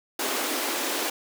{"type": "high-pass noise", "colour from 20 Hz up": "pink", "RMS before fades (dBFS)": -28, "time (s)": [0.19, 1.1], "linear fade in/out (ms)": 5, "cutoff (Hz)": 260, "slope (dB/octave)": 48, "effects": []}